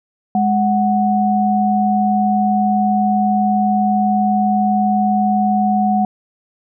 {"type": "tone pair together", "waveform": "sine", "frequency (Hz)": [207.7, 740], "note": ["G#3", "F#5"], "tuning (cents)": [0, 0], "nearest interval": "octave + minor seventh", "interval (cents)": 2200, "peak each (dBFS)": -15, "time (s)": [0.35, 6.05], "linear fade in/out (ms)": 2, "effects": []}